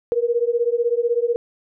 sine beating tone pair, 466.2 / 482.2 Hz, A#4 / B4, 0 / -41 cents, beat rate 16 Hz, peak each -20 dBFS, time 0.12-1.36 s, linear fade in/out 0 ms, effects none

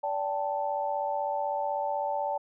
sine chord, D suspended fourth, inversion none, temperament equal with one note detuned, 578.6 / 784 / 880 Hz, D5 / G5 / A5, -26 / 0 / 0 cents, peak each -32 / -33 / -31 dBFS, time 0.03-2.38 s, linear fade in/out 10 ms, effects none

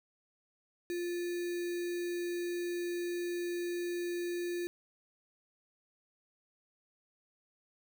sine tone with sample-and-hold, 349.2 Hz, F4, in tune, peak -33 dBFS, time 0.9-4.67 s, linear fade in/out 0 ms, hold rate 2100 Hz, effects none

